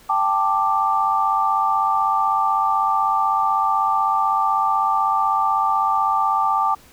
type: chord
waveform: sine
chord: G suspended second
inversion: none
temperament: equal with one note detuned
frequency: 784 / 880 / 1178.7 Hz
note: G5 / A5 / D6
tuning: 0 / 0 / +6 cents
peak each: -22 / -21 / -19 dBFS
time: 0.09-6.75 s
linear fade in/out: 10 ms
effects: pink hiss -49 dBFS RMS until 6.92 s